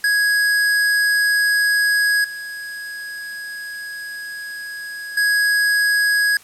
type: tone with level steps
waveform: square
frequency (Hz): 1661.2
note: G#6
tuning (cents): 0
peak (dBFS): -15 / -29 / -15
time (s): 0.04-6.37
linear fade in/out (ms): 2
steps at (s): 2.24 / 5.17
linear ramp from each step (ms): 5
effects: white hiss -46 dBFS RMS until 6.43 s + low-pass 12000 Hz 12 dB/octave